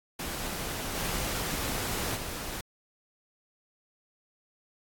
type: noise with level steps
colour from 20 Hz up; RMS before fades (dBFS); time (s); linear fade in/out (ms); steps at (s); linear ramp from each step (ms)
pink; -35 / -32 / -37; 0.19-2.61; 5; 0.94 / 2.15; 20
effects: AAC 64 kbps